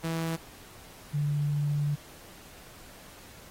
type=tone pair in turn; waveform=sawtooth / sine; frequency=163.9 / 146.02 Hz; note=E3 / D3; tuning=-10 / -10 cents; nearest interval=major second; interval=200 cents; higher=first; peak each=-25 dBFS; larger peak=neither; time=0.03-0.37 / 1.13-1.96 s; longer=second; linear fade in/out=20 ms; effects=pink hiss -51 dBFS RMS until 3.5 s + AAC 48 kbps